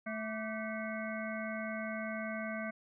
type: harmonic tone with a mistuned harmonic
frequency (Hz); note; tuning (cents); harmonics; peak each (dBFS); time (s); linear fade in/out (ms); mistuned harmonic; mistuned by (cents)
218.7; A3; -10; 1 / 3 / 5 / 7 / 9 / 10; -40 / -41 / -47 / -44 / -48 / -46; 0.06-2.71; 10; 5; +110
effects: none